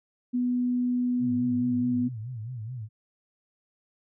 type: tone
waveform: sine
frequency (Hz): 246.9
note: B3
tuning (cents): 0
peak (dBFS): -23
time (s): 0.33-2.09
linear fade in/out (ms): 20
type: tone with vibrato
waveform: sine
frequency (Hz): 117.3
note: A#2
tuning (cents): +11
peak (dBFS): -33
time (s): 1.19-2.89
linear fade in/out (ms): 50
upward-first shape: sine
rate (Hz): 4.7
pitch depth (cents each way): 170
effects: none